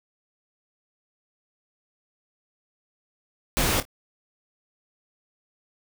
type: noise with echo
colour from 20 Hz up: pink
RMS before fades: -23 dBFS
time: 3.57-3.8 s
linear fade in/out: 0 ms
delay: 26 ms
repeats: 2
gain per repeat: -13 dB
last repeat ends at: 3.852 s
effects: none